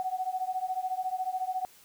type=beating tone pair; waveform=sine; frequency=740 / 754 Hz; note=F#5 / F#5; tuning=0 / +32 cents; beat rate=14 Hz; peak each=-32 / -33 dBFS; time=0-1.65 s; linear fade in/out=0 ms; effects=white hiss -57 dBFS RMS until 1.84 s